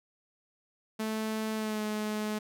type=tone with pitch glide; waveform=sawtooth; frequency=218.5 to 212.9 Hz; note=A3 to G#3; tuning=-12 to +43 cents; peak=-27 dBFS; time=0.99-2.39 s; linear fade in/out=10 ms; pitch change=-45 cents; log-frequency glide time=1.55-1.82 s; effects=none